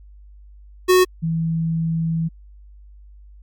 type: tone pair in turn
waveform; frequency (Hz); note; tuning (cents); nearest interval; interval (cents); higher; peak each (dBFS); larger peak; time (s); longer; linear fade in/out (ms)
square / sine; 367.4 / 163.66; F#4 / E3; -12 / -12; octave + major second; 1400; first; -11 / -18; first; 0.88-1.05 / 1.22-2.29; second; 20
effects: added 50 Hz sine -41 dBFS peak until 3.42 s + MP3 96 kbps